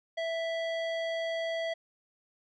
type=tone with low-pass filter; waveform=square; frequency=659.3 Hz; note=E5; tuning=in tune; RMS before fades=-33 dBFS; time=0.17-1.74 s; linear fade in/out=10 ms; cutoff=3300 Hz; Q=1.4; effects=none